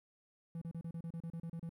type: tone bursts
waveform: triangle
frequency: 166.3 Hz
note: E3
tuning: 16 cents sharp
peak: -38 dBFS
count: 12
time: 0.55-1.693 s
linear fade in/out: 2 ms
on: 65 ms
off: 33 ms
effects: 13-bit